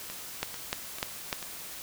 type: two click trains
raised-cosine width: 0.2 ms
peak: -21 / -11 dBFS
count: 4 / 4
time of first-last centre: 0.1-1.427 / 0.43-1.328 s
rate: 2.26 / 3.34 Hz
effects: white hiss -42 dBFS RMS until 1.82 s